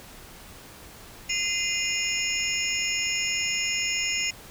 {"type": "tone cluster", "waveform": "sine", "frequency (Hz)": [2067, 2466, 2819, 5310, 6790], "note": ["C7", "D#7", "F7", "E8", "G#8"], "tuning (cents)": [-22, -16, 16, 12, 37], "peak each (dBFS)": -31, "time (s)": [1.29, 4.31], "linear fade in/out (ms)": 10, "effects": ["pink hiss -46 dBFS RMS until 4.5 s"]}